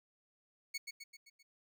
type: tone with echo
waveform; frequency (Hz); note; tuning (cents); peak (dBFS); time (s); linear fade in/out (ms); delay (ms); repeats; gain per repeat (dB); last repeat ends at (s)
20% pulse; 2217; C#7; 0; -32; 0.74-0.78; 10; 130; 5; -5; 1.43
effects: none